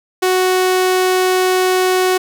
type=tone; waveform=sawtooth; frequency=370 Hz; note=F#4; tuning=in tune; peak=-8 dBFS; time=0.22-2.18 s; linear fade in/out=10 ms; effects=none